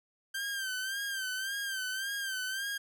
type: tone with vibrato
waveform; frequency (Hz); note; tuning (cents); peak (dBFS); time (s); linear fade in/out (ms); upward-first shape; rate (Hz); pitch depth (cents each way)
sawtooth; 1568; G6; 0; -30; 0.34-2.78; 10; sine; 1.8; 70
effects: none